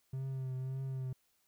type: tone with vibrato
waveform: triangle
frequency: 131.6 Hz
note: C3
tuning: 10 cents sharp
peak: -34 dBFS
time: 0.13-1.13 s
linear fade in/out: 5 ms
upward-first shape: triangle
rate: 1.8 Hz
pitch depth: 38 cents each way
effects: white hiss -75 dBFS RMS until 1.47 s